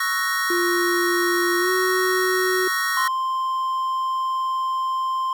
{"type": "chord", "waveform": "square", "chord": "F# dominant seventh", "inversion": "second", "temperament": "equal", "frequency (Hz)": [1108.7, 1318.5, 1480, 1864.7], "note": ["C#6", "E6", "F#6", "A#6"], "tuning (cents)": [0, 0, 0, 0], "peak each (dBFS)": [-28, -29, -30, -24], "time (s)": [0, 3.08], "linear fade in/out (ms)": 5}
{"type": "tone with pitch glide", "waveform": "triangle", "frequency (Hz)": [349.2, 369.8], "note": ["F4", "F#4"], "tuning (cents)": [0, -1], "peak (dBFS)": -19, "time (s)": [0.5, 2.68], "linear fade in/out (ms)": 5, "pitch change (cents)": 99, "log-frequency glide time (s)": [1.59, 1.71]}
{"type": "tone", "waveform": "triangle", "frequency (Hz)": 1046.5, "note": "C6", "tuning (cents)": 0, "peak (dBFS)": -19, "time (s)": [2.97, 5.33], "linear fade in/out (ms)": 2}
{"effects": []}